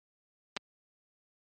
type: clicks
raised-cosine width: 0.2 ms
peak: -17 dBFS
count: 2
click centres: 0.566 / 0.571 s
effects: high-pass 80 Hz 12 dB/octave + MP3 32 kbps